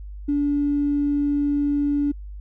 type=tone with tanh clipping; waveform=triangle; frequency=288 Hz; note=D4; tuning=34 cents flat; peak=-18 dBFS; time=0.28-2.12 s; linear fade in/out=10 ms; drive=2 dB; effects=added 50 Hz sine -33 dBFS peak until 2.4 s